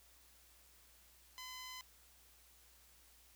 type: tone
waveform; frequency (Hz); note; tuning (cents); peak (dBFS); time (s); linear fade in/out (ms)
10% pulse; 1018; C6; -48; -39; 1.38-1.81; 0
effects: added 60 Hz sine -70 dBFS peak until 3.35 s + white hiss -66 dBFS RMS until 3.35 s

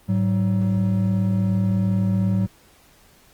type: tone pair together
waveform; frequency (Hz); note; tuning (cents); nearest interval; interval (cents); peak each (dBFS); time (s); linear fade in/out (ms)
triangle; 106.02 / 188.8; G#2 / F#3; +36 / +35; minor seventh; 999; -19 / -18; 0.08-2.47; 20
effects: pink hiss -54 dBFS RMS until 3.33 s + Opus 32 kbps

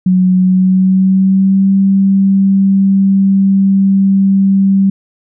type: tone with pitch glide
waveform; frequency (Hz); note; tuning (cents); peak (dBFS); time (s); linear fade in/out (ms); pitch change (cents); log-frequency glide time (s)
sine; 184.2 to 194.7; F#3 to G3; -7 to -12; -6; 0.06-4.9; 5; +95; 0.36-1.72
effects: none

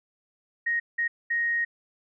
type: tone bursts at uneven times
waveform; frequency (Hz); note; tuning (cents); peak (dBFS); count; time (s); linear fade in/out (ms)
sine; 1871; A#6; +6; -23; 3; 0.66-0.8 / 0.98-1.08 / 1.3-1.65; 10
effects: none

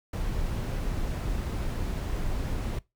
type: noise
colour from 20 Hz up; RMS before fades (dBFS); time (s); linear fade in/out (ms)
brown; -30; 0.13-2.79; 5
effects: noise-tail reverb RT60 0.2 s tail -21 dB re dry

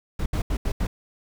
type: noise bursts at uneven times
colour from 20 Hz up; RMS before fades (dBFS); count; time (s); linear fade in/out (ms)
brown; -24; 5; 0.19-0.26 / 0.33-0.42 / 0.5-0.57 / 0.65-0.72 / 0.8-0.87; 5
effects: none

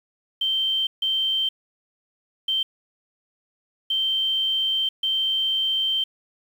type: tone bursts at uneven times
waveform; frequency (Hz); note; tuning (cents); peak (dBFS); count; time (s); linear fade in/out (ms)
sine; 3126; G7; -6; -20; 5; 0.41-0.87 / 1.02-1.49 / 2.48-2.63 / 3.9-4.89 / 5.03-6.04; 5
effects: 8-bit

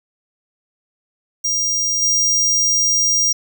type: tone with level steps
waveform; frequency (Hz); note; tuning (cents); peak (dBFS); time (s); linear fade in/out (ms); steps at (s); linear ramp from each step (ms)
square; 5700; F8; +34; -17 / -14; 1.44-3.33; 10; 2.02; 2
effects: none

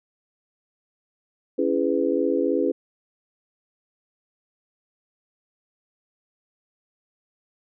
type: chord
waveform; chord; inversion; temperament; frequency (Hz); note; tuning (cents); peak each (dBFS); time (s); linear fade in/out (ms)
sine; C# minor seventh; none; just; 277.2 / 332.6 / 415.8 / 498.9; C#4 / E4 / G#4 / B4; 0 / +16 / +2 / +17; -25; 1.58-2.72; 10
effects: none

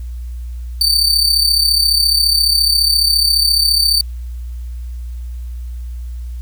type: tone with amplitude modulation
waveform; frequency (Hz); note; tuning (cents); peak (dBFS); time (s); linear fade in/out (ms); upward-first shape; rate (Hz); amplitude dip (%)
40% pulse; 4576; D8; -46; -7; 0.81-4.01; 2; sine; 34.5; 60
effects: added 60 Hz sine -23 dBFS peak until 6.41 s + white hiss -52 dBFS RMS until 6.41 s

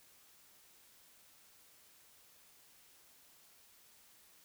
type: silence
effects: white hiss -64 dBFS RMS until 4.44 s

